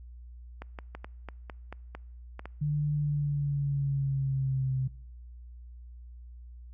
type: clicks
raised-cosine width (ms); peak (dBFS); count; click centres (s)
0.5; -25; 10; 0.62 / 0.788 / 0.95 / 1.045 / 1.287 / 1.498 / 1.726 / 1.95 / 2.394 / 2.456
type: tone with pitch glide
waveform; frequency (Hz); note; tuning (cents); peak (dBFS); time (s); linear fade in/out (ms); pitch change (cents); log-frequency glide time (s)
sine; 148.2 to 131.27; D3 to C3; +16 to +6; -26; 2.61-4.88; 10; -210; 2.95-4.75
effects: noise-tail reverb RT60 1.0 s tail -26 dB re dry + added 60 Hz sine -44 dBFS peak until 6.73 s